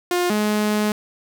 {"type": "tone pair in turn", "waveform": "sawtooth", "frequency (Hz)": [354.8, 211], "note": ["F4", "G#3"], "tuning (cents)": [27, 28], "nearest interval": "major sixth", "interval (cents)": 899, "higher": "first", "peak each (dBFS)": -14, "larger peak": "neither", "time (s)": [[0.11, 0.3], [0.3, 0.92]], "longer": "second", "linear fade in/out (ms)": 2, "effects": []}